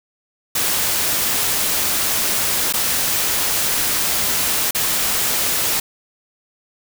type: noise with dropouts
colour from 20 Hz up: white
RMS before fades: -19 dBFS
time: 0.55-5.8 s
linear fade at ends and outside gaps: 5 ms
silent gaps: 2.726-2.736 / 4.71-4.747 s
effects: none